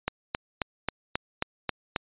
click train, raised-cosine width 0.3 ms, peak -10 dBFS, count 8, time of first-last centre 0.08-1.962 s, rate 3.72 Hz, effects resampled to 8000 Hz

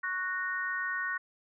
sine chord, F# major, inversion second, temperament equal with one note detuned, 1108.7 / 1480 / 1852.8 Hz, C#6 / F#6 / A#6, 0 / 0 / -11 cents, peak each -38 / -34 / -34 dBFS, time 0.03-1.18 s, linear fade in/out 10 ms, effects none

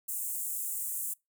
pink high-pass noise, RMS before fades -35 dBFS, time 0.08-1.14 s, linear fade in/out 10 ms, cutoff 7600 Hz, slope 48 dB/octave, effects noise-tail reverb RT60 0.2 s tail -25 dB re dry

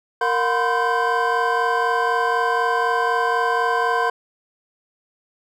triangle tone cluster, 464.2 / 719 / 998 / 1042 / 1549 Hz, A#4 / F#5 / B5 / C6 / G6, -7 / -50 / +18 / -7 / -21 cents, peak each -22 dBFS, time 0.21-4.1 s, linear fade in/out 5 ms, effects none

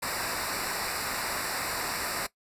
pink noise with comb filter, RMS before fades -32 dBFS, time 0.02-2.27 s, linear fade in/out 10 ms, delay 0.31 ms, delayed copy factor -0.85, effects noise-tail reverb RT60 0.1 s tail -18 dB re dry + resampled to 32000 Hz

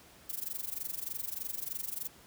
violet noise with amplitude modulation, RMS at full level -35 dBFS, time 0.29-2.08 s, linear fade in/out 10 ms, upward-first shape sine, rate 23.3 Hz, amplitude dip 90%, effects pink hiss -57 dBFS RMS until 2.26 s + high-pass 60 Hz 12 dB/octave

